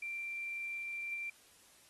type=tone; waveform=sine; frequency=2358 Hz; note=D7; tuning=6 cents sharp; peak=-38 dBFS; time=0.02-1.3 s; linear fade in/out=5 ms; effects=white hiss -63 dBFS RMS until 1.89 s + AAC 32 kbps